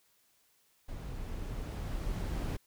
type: noise with level ramp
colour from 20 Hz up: brown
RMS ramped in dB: -42 to -33 dBFS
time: 0.88-2.57 s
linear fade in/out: 10 ms
effects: white hiss -70 dBFS RMS until 2.66 s